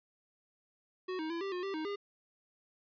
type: tone with pitch steps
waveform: square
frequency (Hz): 369.8 / 315.2 / 336.8 / 392.3 / 359.3 / 391.6 / 312.8 / 404.7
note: F#4 / D#4 / E4 / G4 / F4 / G4 / D#4 / G#4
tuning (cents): -1 / +23 / +37 / +1 / +49 / -2 / +9 / -45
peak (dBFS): -36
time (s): 1.08-1.96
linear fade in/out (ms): 10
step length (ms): 110
effects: resampled to 11025 Hz